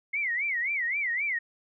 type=tone with vibrato; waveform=sine; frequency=2093 Hz; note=C7; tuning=in tune; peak=-26 dBFS; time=0.13-1.39 s; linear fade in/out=10 ms; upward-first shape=sine; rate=3.8 Hz; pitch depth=210 cents each way; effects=none